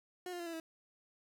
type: tone with pitch steps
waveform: 30% pulse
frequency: 361.7 / 352 / 342.6 / 333.4 / 324.5 Hz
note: F#4 / F4 / F4 / E4 / E4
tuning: -39 / +14 / -33 / +20 / -27 cents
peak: -38 dBFS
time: 0.26-0.6 s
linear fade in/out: 2 ms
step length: 68 ms
effects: none